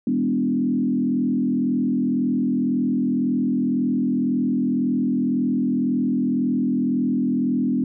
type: tone with frequency modulation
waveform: sine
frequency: 246.9 Hz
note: B3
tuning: in tune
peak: -18 dBFS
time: 0.07-7.84 s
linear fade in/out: 2 ms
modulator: 41.9 Hz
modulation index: 1.2
effects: none